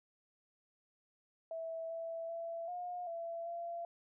sine tone with pitch steps, 655 / 661 / 669 / 714 / 672 / 683 Hz, E5 / E5 / E5 / F5 / E5 / F5, -11 / +5 / +25 / +38 / +33 / -39 cents, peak -39 dBFS, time 1.51-3.85 s, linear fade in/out 2 ms, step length 390 ms, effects none

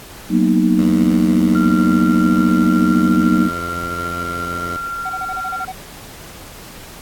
sine chord, B major seventh, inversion second, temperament equal, 185 / 233.1 / 246.9 / 311.1 Hz, F#3 / A#3 / B3 / D#4, 0 / 0 / 0 / 0 cents, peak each -16 / -16 / -19 / -16 dBFS, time 0.29-3.5 s, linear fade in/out 50 ms
10% pulse tone with pitch glide, 83.3 to 86.69 Hz, E2 to F2, +19 to -12 cents, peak -18 dBFS, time 0.78-4.77 s, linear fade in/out 5 ms, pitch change +69 cents, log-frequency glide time 1.39-4.24 s
sine tone with tremolo, 1378 Hz, F6, 24 cents flat, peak -21 dBFS, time 1.55-5.65 s, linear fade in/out 2 ms, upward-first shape sine, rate 14 Hz, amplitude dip 25%
triangle tone bursts, 751 Hz, F#5, 26 cents sharp, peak -22 dBFS, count 9, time 5.05-5.723 s, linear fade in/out 10 ms, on 49 ms, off 29 ms
effects pink hiss -37 dBFS RMS until 7.01 s + AAC 64 kbps

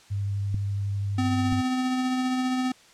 sine tone with vibrato, 100 Hz, G2, 35 cents sharp, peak -25 dBFS, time 0.1-1.62 s, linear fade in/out 20 ms, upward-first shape triangle, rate 12 Hz, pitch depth 13 cents each way
clicks, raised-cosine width 5 ms, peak -19 / -20 dBFS, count 2, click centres 0.544 / 1.526 s
square tone with tremolo, 255.5 Hz, C4, 41 cents flat, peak -23 dBFS, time 1.18-2.72 s, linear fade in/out 5 ms, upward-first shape triangle, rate 15 Hz, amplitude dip 30%
effects white hiss -54 dBFS RMS until 2.93 s + low-pass 7000 Hz 12 dB/octave

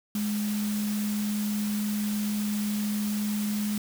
sine tone in noise, 209 Hz, G#3, 11 cents sharp, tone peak -26 dBFS, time 0.15-3.78 s, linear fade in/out 2 ms, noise white, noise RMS -38 dBFS, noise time 0.15-3.78 s, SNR +9 dB, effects none

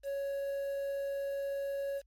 triangle tone with quantisation, 556 Hz, C#5, 5 cents sharp, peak -31 dBFS, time 0.03-2.02 s, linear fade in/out 50 ms, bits 9, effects added 50 Hz sine -64 dBFS peak until 2.06 s + MP3 64 kbps

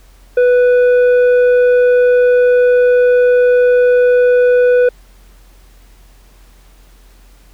triangle tone with tanh clipping, 493.9 Hz, B4, in tune, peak -8 dBFS, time 0.37-4.89 s, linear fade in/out 5 ms, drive 11 dB, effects added 44 Hz sine -41 dBFS peak until 7.53 s + pink hiss -50 dBFS RMS until 7.53 s

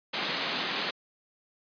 white band-pass noise, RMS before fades -32 dBFS, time 0.13-0.91 s, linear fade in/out 10 ms, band 150 to 4500 Hz, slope 48 dB/octave, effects resampled to 11025 Hz

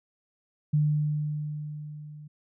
sine tone with level ramp, 150 Hz, D3, 37 cents sharp, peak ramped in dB -19 to -42 dBFS, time 0.73-2.28 s, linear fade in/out 10 ms, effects none

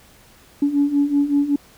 sine beating tone pair, 282.1 / 287.4 Hz, C#4 / D4, +30 / -37 cents, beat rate 5.3 Hz, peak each -20 / -16 dBFS, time 0.62-1.56 s, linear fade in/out 5 ms, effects tanh soft clip ceiling -8 dBFS + pink hiss -50 dBFS RMS until 1.77 s

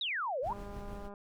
sine exponential two-way sweep, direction down then up, 3951 to 479.7 to 1027 Hz, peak -32 dBFS, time 0.01-0.53 s, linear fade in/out 2 ms, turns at 0.4 s
brown noise with tremolo, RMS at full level -43 dBFS, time 0.42-1.1 s, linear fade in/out 50 ms, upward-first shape sine, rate 6.4 Hz, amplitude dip 35%
click train, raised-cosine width 1 ms, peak -35 dBFS, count 130, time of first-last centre 0.5-1.139 s, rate 202 Hz
effects none

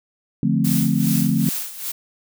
sine chord, D minor seventh, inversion none, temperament equal, 146.83 / 174.61 / 220 / 261.6 Hz, D3 / F3 / A3 / C4, 0 / 0 / 0 / 0 cents, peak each -22 / -21 / -20 / -23 dBFS, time 0.43-1.49 s, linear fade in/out 2 ms
blue noise with tremolo, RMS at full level -25 dBFS, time 0.64-1.92 s, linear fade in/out 10 ms, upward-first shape sine, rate 2.5 Hz, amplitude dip 75%
effects none

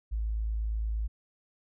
sine tone, 54.3 Hz, A1, 22 cents flat, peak -28 dBFS, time 0.11-1.08 s, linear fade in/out 20 ms, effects none

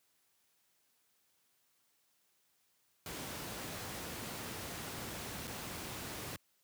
pink noise with dropouts, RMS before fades -43 dBFS, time 3.06-6.36 s, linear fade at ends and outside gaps 1 ms, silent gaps 5.472-5.477 s, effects white hiss -75 dBFS RMS until 6.63 s + high-pass 80 Hz 12 dB/octave

